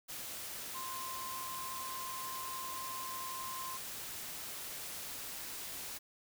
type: tone in noise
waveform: sine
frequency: 1046.5 Hz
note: C6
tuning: in tune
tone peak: -42 dBFS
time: 0.74-3.78 s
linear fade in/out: 20 ms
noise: white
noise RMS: -44 dBFS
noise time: 0.08-5.99 s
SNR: -1 dB
effects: none